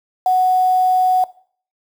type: tone with quantisation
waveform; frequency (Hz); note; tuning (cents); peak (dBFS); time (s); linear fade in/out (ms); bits
sine; 740; F#5; 0; -11; 0.26-1.24; 2; 6
effects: noise-tail reverb RT60 0.5 s tail -19 dB re dry